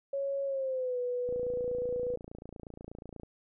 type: tone with pitch glide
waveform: sine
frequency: 553 to 492.7 Hz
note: C#5 to B4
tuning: -4 to -4 cents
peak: -30 dBFS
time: 0.13-2.16 s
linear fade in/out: 5 ms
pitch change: -200 cents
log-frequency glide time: 0.45-0.99 s
type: click train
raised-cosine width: 2 ms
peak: -31 dBFS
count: 56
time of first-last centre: 1.29-3.233 s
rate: 28.3 Hz
effects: none